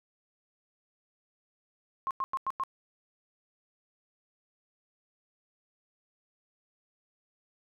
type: tone bursts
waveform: sine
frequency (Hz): 1070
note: C6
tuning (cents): +38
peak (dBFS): -28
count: 5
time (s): 2.07-2.636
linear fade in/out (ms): 0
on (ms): 38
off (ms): 94
effects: none